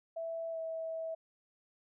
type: tone with pitch glide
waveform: sine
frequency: 659.3 to 649.8 Hz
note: E5 to E5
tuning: 0 to -25 cents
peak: -36 dBFS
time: 0.16-1.15 s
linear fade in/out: 10 ms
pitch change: -25 cents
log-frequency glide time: 0.51-0.58 s
effects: none